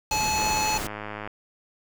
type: harmonic tone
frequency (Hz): 858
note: A5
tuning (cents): -44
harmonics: 1 / 3 / 5 / 7 / 8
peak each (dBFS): -25 / -30 / -32 / -33 / -34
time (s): 0.11-0.78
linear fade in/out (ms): 5
type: noise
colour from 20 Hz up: pink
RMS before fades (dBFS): -32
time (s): 0.11-0.87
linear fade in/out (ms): 2
type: click train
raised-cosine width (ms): 0.5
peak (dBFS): -19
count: 95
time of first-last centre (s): 0.38-1.275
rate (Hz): 105
effects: none